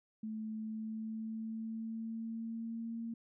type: tone with pitch glide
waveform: sine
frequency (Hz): 218.1 to 229.5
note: A3 to A#3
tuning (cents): -15 to -27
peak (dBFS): -38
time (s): 0.23-3.14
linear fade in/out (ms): 5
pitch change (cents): +88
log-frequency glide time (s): 0.56-2.99
effects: none